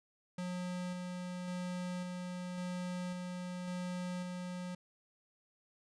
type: tone with tremolo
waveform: square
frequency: 180 Hz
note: F#3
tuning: 47 cents flat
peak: -38 dBFS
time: 0.38-4.75 s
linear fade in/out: 5 ms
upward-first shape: square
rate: 0.91 Hz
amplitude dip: 25%
effects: resampled to 22050 Hz